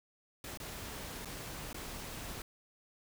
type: noise with dropouts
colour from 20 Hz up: pink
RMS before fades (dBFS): -44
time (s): 0.44-2.42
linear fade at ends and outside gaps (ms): 2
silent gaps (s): 0.574-0.6 / 1.249-1.255 / 1.73-1.744
effects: none